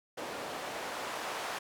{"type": "noise with band-pass filter sweep", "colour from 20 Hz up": "white", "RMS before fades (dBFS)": -39, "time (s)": [0.17, 1.59], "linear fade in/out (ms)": 10, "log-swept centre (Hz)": [480, 880], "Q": 0.9, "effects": []}